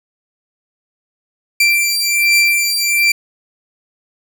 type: beating tone pair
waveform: sawtooth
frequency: 2352 / 2353.3 Hz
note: D7 / D7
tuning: +2 / +3 cents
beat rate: 1.3 Hz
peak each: -11 / -11 dBFS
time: 1.6-3.12 s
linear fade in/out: 5 ms
effects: none

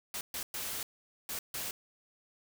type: noise bursts at uneven times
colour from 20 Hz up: white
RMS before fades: -38 dBFS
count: 5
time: 0.14-0.21 / 0.34-0.43 / 0.54-0.83 / 1.29-1.39 / 1.54-1.71 s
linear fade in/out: 2 ms
effects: none

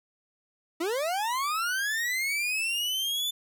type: linear sweep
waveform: 40% pulse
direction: up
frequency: 311.1 to 3519 Hz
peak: -26 dBFS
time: 0.8-3.31 s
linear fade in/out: 10 ms
effects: none

